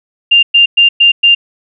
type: tone bursts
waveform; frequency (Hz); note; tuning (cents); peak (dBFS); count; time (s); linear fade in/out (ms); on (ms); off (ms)
sine; 2794; F7; 0; -3; 5; 0.31-1.35; 10; 120; 110
effects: none